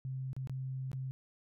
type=tone with dropouts; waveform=sine; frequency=131.5 Hz; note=C3; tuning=9 cents sharp; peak=-36 dBFS; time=0.05-1.11 s; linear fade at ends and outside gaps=0 ms; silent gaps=0.331-0.365 / 0.473-0.496 / 0.916-0.931 s; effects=none